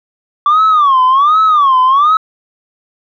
sine tone with vibrato, 1149 Hz, D6, 38 cents flat, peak -4 dBFS, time 0.46-2.17 s, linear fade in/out 2 ms, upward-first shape sine, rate 1.3 Hz, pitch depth 210 cents each way, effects tanh soft clip ceiling -4 dBFS

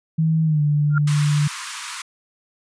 sine tone with pitch glide, 160.1 to 147.66 Hz, D#3 to D3, +50 to +10 cents, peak -15 dBFS, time 0.18-1.48 s, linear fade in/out 10 ms, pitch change -140 cents, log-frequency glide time 0.44-0.62 s
sine tone with exponential growth, 1396.9 Hz, F6, in tune, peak -17 dBFS, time 0.9-0.98 s, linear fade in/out 2 ms, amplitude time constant 17 ms
pink high-pass noise, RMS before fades -31 dBFS, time 1.07-2.02 s, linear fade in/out 5 ms, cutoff 950 Hz, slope 96 dB/octave
effects resampled to 22050 Hz

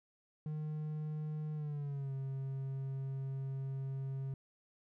triangle tone with pitch glide, 153.1 to 134.83 Hz, D#3 to C#3, -28 to -48 cents, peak -35 dBFS, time 0.46-4.34 s, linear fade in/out 2 ms, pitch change -220 cents, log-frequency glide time 1.54-2.13 s, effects none

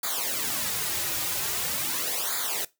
white noise with flanger, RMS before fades -29 dBFS, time 0.03-2.65 s, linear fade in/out 5 ms, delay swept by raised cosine 0.35 to 4.55 ms, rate 0.43 Hz, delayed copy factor -1, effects noise-tail reverb RT60 0.2 s tail -19 dB re dry

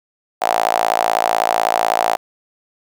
sawtooth tone with high-pass filter, 56 Hz, A1, 31 cents sharp, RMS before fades -17 dBFS, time 0.41-2.17 s, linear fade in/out 20 ms, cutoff 730 Hz, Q 5.9, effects none

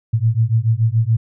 sine beating tone pair, 109.7 / 116.7 Hz, A2 / A#2, -5 / +2 cents, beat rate 7 Hz, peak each -16 dBFS, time 0.13-1.17 s, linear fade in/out 10 ms, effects none

